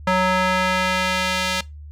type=tone with band-pass filter sweep; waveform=square; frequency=185 Hz; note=F#3; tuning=in tune; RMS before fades=-20 dBFS; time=0.07-1.61 s; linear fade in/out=5 ms; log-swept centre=1200 to 3600 Hz; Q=0.84; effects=noise-tail reverb RT60 0.2 s tail -21 dB re dry + added 74 Hz sine -35 dBFS peak until 1.91 s